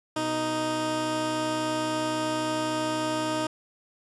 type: tone pair together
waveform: 15% pulse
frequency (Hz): 123.71 / 311.1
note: B2 / D#4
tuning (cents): +3 / 0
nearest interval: octave + major third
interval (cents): 1597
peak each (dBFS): -30 / -20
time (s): 0.16-3.47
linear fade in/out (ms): 5
effects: resampled to 24000 Hz